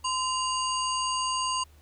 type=harmonic tone with a mistuned harmonic; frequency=943 Hz; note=A#5; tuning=20 cents sharp; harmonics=1 / 3 / 5 / 7 / 9; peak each=-28 / -33 / -35 / -36 / -38 dBFS; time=0.04-1.64 s; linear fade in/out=10 ms; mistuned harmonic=1; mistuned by=+150 cents; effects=added 75 Hz sine -53 dBFS peak until 1.81 s + pink hiss -62 dBFS RMS until 1.81 s